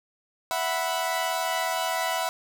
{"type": "chord", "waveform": "sawtooth", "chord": "E suspended second", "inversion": "none", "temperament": "equal", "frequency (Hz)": [659.3, 740, 987.8], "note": ["E5", "F#5", "B5"], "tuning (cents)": [0, 0, 0], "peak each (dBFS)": -26, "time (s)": [0.51, 2.29], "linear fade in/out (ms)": 0, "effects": []}